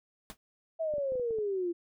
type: noise with exponential decay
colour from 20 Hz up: pink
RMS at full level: -40 dBFS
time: 0.3-0.37 s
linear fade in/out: 0 ms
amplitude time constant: 15 ms
type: exponential sweep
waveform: sine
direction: down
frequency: 662 to 337.2 Hz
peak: -29 dBFS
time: 0.79-1.73 s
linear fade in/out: 20 ms
type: clicks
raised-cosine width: 2 ms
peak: -34 dBFS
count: 7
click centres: 0.938 / 0.982 / 1.121 / 1.155 / 1.197 / 1.308 / 1.386 s
effects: none